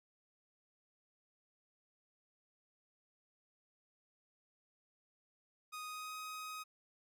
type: tone with pitch glide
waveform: sawtooth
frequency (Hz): 1244.5 to 1257.5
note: D#6 to D#6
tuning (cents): 0 to +18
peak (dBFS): -40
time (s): 5.72-6.64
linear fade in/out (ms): 20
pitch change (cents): +18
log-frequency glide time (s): 5.86-6.15
effects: none